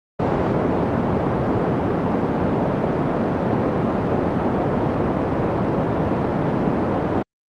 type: band-pass noise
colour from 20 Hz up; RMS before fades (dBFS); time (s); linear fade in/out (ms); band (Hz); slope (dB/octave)
pink; -20; 0.19-7.23; 10; 130 to 790; 12
effects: Opus 48 kbps